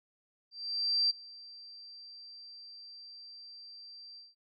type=tone with ADSR envelope; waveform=sine; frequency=4699 Hz; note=D8; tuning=in tune; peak=-24 dBFS; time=0.51-4.35 s; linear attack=590 ms; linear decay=16 ms; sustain=-23 dB; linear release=180 ms; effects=none